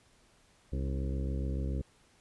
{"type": "harmonic tone with a mistuned harmonic", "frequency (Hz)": 67, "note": "C2", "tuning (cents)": 42, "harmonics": [1, 2, 3, 4, 5, 6, 7, 8], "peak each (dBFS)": [-32, -38, -42, -44, -46, -48, -49, -50], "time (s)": [0.72, 1.82], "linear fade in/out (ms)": 10, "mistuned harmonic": 5, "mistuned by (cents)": -56, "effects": ["pink hiss -65 dBFS RMS until 2.2 s", "resampled to 24000 Hz"]}